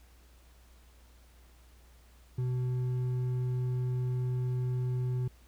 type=tone with hard clipping; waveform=triangle; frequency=125.6 Hz; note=B2; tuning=30 cents sharp; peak=-30 dBFS; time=2.38-5.28 s; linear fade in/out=5 ms; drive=8 dB; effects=added 60 Hz sine -56 dBFS peak until 5.47 s + pink hiss -64 dBFS RMS until 5.47 s